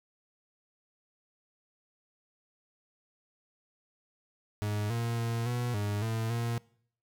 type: tone with pitch steps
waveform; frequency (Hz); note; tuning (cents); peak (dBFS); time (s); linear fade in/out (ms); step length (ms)
40% pulse; 104.6 / 116.9 / 116 / 121.7 / 103.1 / 112.3 / 117.3; G#2 / A#2 / A#2 / B2 / G#2 / A2 / A#2; +13 / +5 / -8 / -25 / -12 / +36 / +11; -29; 4.62-6.58; 0; 280
effects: noise-tail reverb RT60 0.6 s tail -23 dB re dry